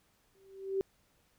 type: tone with exponential growth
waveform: sine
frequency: 387.1 Hz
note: G4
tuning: 22 cents flat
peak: -26 dBFS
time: 0.35-0.81 s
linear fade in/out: 0 ms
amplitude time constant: 100 ms
effects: pink hiss -71 dBFS RMS until 1.38 s